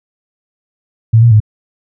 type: tone with pitch steps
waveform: sine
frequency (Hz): 112.9 / 117.9 / 107.2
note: A2 / A#2 / A2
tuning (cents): +45 / +20 / -45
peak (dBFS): -3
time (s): 1.13-1.403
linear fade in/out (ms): 10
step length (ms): 91
effects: none